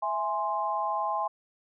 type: chord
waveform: sine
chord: E augmented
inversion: none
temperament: equal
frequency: 659.3 / 830.6 / 1046.5 Hz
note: E5 / G#5 / B#5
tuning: 0 / 0 / 0 cents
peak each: -34 / -30 / -30 dBFS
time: 0.02-1.28 s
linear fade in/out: 10 ms
effects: none

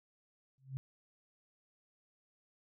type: tone with exponential growth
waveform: sine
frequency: 133.4 Hz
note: C3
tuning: 34 cents sharp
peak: -33 dBFS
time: 0.58-0.77 s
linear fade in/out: 0 ms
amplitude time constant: 40 ms
effects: none

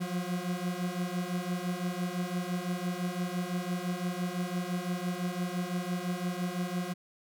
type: beating tone pair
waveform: 40% pulse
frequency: 175.5 / 181.4 Hz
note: F3 / F#3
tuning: +9 / -34 cents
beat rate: 5.9 Hz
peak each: -34 / -33 dBFS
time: 0-6.94 s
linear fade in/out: 20 ms
effects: none

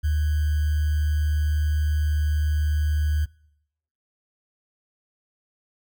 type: tone with sample-and-hold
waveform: sine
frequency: 75.6 Hz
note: D#2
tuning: 49 cents flat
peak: -19 dBFS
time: 0.03-3.26 s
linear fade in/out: 20 ms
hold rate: 1575 Hz
effects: noise-tail reverb RT60 0.8 s tail -24 dB re dry

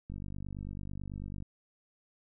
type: click train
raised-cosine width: 5 ms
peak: -29 dBFS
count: 66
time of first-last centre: 0.1-1.424 s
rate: 49.1 Hz
effects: none

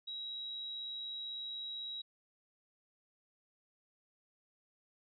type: tone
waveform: sine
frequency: 3854 Hz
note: B7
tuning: 43 cents flat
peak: -40 dBFS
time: 0.07-2.02 s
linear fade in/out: 10 ms
effects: none

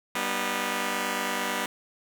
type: chord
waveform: 5% pulse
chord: G augmented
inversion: none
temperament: just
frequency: 196 / 245 / 306.2 Hz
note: G3 / B3 / D#4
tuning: 0 / -14 / -28 cents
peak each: -21 / -19 / -23 dBFS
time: 0.15-1.66 s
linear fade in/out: 2 ms
effects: none

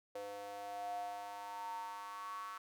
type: tone with high-pass filter sweep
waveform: square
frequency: 101.5 Hz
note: G#2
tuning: 39 cents flat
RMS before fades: -45 dBFS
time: 0.15-2.58 s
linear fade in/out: 5 ms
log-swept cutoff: 550 to 1200 Hz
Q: 10
effects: none

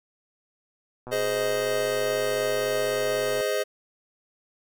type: click train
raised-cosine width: 1 ms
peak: -25 dBFS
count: 291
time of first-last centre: 1.07-3.409 s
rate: 124 Hz
type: chord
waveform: square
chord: Ab major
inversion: none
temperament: just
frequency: 415.3 / 519.1 / 623 Hz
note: Ab4 / C5 / Eb5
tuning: 0 / -14 / +2 cents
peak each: -29 dBFS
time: 1.11-3.64 s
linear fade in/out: 20 ms
effects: none

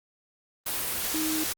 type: tone in noise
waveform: sine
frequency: 313.7 Hz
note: D#4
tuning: 14 cents sharp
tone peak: -28 dBFS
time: 1.14-1.44 s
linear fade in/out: 5 ms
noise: white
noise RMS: -30 dBFS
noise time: 0.66-1.53 s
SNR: -1 dB
effects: Opus 32 kbps

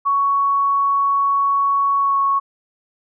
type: tone with pitch glide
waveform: sine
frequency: 1115 to 1105.4 Hz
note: C#6 to C#6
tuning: +10 to -5 cents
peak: -14 dBFS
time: 0.05-2.4 s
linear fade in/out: 20 ms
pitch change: -15 cents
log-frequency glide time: 1.98-2.18 s
effects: none

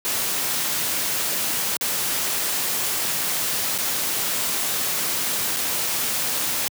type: noise with dropouts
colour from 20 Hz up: white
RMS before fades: -24 dBFS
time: 0.05-6.68 s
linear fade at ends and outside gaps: 0 ms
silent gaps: 1.768-1.811 / 3.779-3.786 / 5.563-5.568 s
effects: high-pass 100 Hz 12 dB/octave

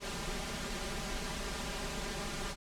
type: noise with comb filter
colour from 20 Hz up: pink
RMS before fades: -38 dBFS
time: 0-2.56 s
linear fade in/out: 50 ms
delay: 5 ms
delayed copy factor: +0.9
effects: low-pass 8000 Hz 12 dB/octave

